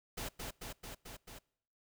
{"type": "noise with echo", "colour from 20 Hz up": "pink", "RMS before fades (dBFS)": -41, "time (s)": [0.17, 0.29], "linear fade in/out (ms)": 10, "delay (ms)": 220, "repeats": 5, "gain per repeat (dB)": -2, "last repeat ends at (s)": 1.39, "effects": ["noise-tail reverb RT60 0.7 s tail -25 dB re dry"]}